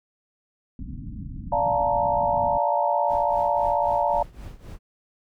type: low-pass noise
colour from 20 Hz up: pink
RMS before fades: -35 dBFS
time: 0.79-2.58 s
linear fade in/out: 2 ms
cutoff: 290 Hz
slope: 96 dB/octave
type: chord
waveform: sine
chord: Bb major seventh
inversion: first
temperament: just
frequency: 582.7 / 699.2 / 874.1 / 932.3 Hz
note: D5 / F5 / A5 / Bb5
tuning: -14 / +2 / -12 / 0 cents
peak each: -25 dBFS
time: 1.52-4.23 s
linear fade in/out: 5 ms
type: noise with tremolo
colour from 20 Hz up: brown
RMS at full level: -36 dBFS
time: 3.07-4.79 s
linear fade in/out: 50 ms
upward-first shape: triangle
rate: 3.8 Hz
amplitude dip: 85%
effects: none